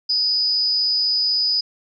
sine tone with amplitude modulation, 4978 Hz, D#8, in tune, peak -14 dBFS, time 0.09-1.61 s, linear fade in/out 10 ms, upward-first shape sine, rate 294 Hz, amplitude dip 55%, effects none

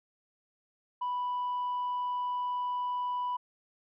sine tone, 987.8 Hz, B5, in tune, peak -28 dBFS, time 1.01-3.37 s, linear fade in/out 10 ms, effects tanh soft clip ceiling -28 dBFS

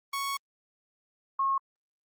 sawtooth / sine tone pair in turn, 1108.7 / 1085.9 Hz, C#6 / C#6, 0 / -36 cents, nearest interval unison, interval 36 cents, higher first, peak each -26 / -24 dBFS, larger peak second, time 0.13-0.37 / 1.39-1.58 s, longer first, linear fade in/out 5 ms, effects Opus 24 kbps

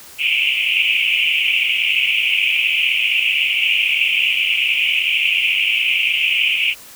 pink band-pass noise, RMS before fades -17 dBFS, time 0.18-6.75 s, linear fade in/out 50 ms, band 2300 to 3000 Hz, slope 96 dB/octave, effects white hiss -40 dBFS RMS until 6.95 s

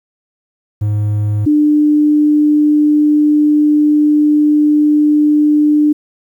triangle / sine tone pair in turn, 104.7 / 298.9 Hz, G#2 / D4, +15 / +31 cents, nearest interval octave + tritone, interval 1816 cents, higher second, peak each -10 / -7 dBFS, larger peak second, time 0.81-1.46 / 1.46-5.93 s, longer second, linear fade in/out 10 ms, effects 8-bit

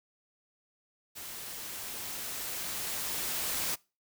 white noise with level ramp, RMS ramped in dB -43 to -32 dBFS, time 1.15-3.76 s, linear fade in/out 20 ms, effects noise-tail reverb RT60 0.3 s tail -24 dB re dry

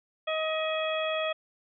harmonic tone with a mistuned harmonic, 631 Hz, D#5, 24 cents sharp, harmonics 1 / 2 / 3 / 4 / 5, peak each -29 / -35 / -39 / -36 / -36 dBFS, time 0.27-1.33 s, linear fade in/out 10 ms, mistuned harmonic 5, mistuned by +89 cents, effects none

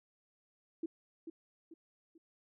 sine tone with echo, 328.5 Hz, E4, 6 cents flat, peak -34 dBFS, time 0.83-0.86 s, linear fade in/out 5 ms, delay 440 ms, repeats 3, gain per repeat -8 dB, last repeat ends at 2.18 s, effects none

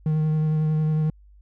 triangle tone with vibrato, 155.1 Hz, D#3, 5 cents flat, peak -17 dBFS, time 0.06-1.1 s, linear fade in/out 2 ms, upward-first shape sine, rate 11 Hz, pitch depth 14 cents each way, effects added 50 Hz sine -48 dBFS peak until 1.41 s

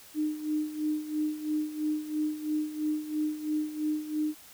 sine tone with tremolo, 305.1 Hz, D#4, 34 cents flat, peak -25 dBFS, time 0.14-4.35 s, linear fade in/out 50 ms, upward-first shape sine, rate 3 Hz, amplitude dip 75%, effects white hiss -52 dBFS RMS until 4.53 s

